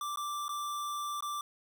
square tone with dropouts, 1174.7 Hz, D6, in tune, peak -35 dBFS, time 0.01-1.41 s, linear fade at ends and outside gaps 2 ms, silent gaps 0.159-0.172 / 0.482-0.491 / 1.207-1.224 s, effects none

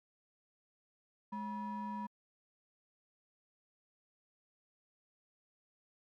triangle ring-modulated tone, 379.3 Hz, F#4, 43 cents sharp, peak -33 dBFS, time 1.32-2.07 s, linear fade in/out 10 ms, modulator 589 Hz, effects MP3 96 kbps

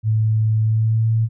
sine tone with pitch glide, 109.5 to 112.32 Hz, A2 to A2, -8 to +36 cents, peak -14 dBFS, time 0.03-1.29 s, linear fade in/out 50 ms, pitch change +44 cents, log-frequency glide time 0.62-1.07 s, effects none

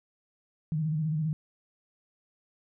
sine tone with vibrato, 155.56 Hz, D#3, in tune, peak -26 dBFS, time 0.72-1.33 s, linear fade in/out 0 ms, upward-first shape square, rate 15 Hz, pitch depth 58 cents each way, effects none

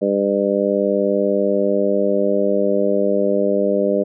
harmonic tone, 100.2 Hz, G2, 38 cents sharp, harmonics 2 / 3 / 4 / 5 / 6, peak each -22 / -24 / -21 / -20 / -20 dBFS, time 0.01-4.04 s, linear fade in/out 20 ms, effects none

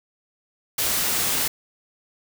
white noise, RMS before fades -23 dBFS, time 0.78-1.48 s, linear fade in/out 5 ms, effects none

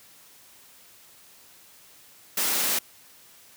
white high-pass noise, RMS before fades -25 dBFS, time 2.37-2.79 s, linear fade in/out 5 ms, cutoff 160 Hz, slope 48 dB/octave, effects white hiss -53 dBFS RMS until 3.56 s + high-pass 60 Hz 12 dB/octave

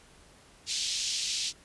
white band-pass noise, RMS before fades -32 dBFS, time 0.66-1.53 s, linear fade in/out 50 ms, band 3000 to 6400 Hz, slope 24 dB/octave, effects pink hiss -57 dBFS RMS until 1.64 s + resampled to 24000 Hz

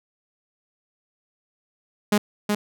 sawtooth tone with echo, 207.7 Hz, G#3, in tune, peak -12 dBFS, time 2.12-2.18 s, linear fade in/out 5 ms, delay 370 ms, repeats 1, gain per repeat -4 dB, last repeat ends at 2.55 s, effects none

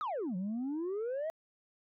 sine exponential two-way sweep, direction down then up, 1318.5 to 176.4 to 660 Hz, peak -31 dBFS, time 0.01-1.3 s, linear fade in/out 0 ms, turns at 0.36 s, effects tanh soft clip ceiling -32 dBFS

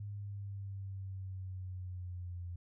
sine exponential sweep, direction down, 102.7 to 87.31 Hz, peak -40 dBFS, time 0-2.56 s, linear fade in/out 5 ms, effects none

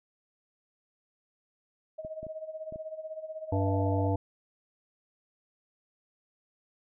sine tone with tremolo, 630 Hz, D#5, 21 cents sharp, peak -34 dBFS, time 1.98-4.09 s, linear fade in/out 10 ms, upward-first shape sine, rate 16 Hz, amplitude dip 75%
clicks, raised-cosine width 3 ms, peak -32 dBFS, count 5, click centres 2.049 / 2.23 / 2.267 / 2.724 / 2.759 s
harmonic tone, 97.1 Hz, G2, 16 cents flat, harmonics 1 / 3 / 5 / 7 / 9, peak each -27 / -32 / -34 / -35 / -37 dBFS, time 3.52-4.16 s, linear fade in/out 5 ms
effects none

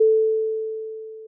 sine tone with level ramp, 439.7 Hz, A4, 1 cent flat, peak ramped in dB -11 to -37 dBFS, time 0-1.27 s, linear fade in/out 10 ms, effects none

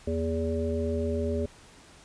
harmonic tone with a mistuned harmonic, 82.2 Hz, E2, 4 cents flat, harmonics 1 / 3 / 5 / 7, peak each -30 / -32 / -31 / -34 dBFS, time 0.07-1.46 s, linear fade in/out 5 ms, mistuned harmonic 3, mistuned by -55 cents, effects pink hiss -53 dBFS RMS until 2.04 s + resampled to 22050 Hz

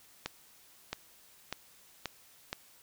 accelerating click train, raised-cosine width 0.2 ms, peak -17 dBFS, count 5, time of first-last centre 0.26-2.529 s, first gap 670 ms, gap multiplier 0.89, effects white hiss -60 dBFS RMS until 2.82 s

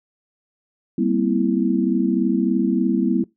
sine chord, C dominant seventh, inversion second, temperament equal with one note detuned, 196 / 233.1 / 256.5 / 329.6 Hz, G3 / Bb3 / C4 / E4, 0 / 0 / -34 / 0 cents, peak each -22 dBFS, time 0.98-3.24 s, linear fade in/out 5 ms, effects noise-tail reverb RT60 0.2 s tail -23 dB re dry

